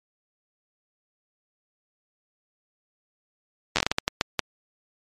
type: slowing click train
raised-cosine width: 0.2 ms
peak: -3 dBFS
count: 11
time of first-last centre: 3.76-4.393 s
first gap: 10 ms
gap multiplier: 1.38
effects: MP3 64 kbps